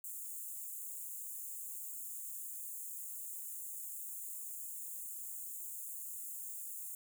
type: high-pass noise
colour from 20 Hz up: white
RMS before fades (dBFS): -45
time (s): 0.04-6.95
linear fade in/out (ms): 2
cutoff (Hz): 6800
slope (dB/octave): 96
effects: none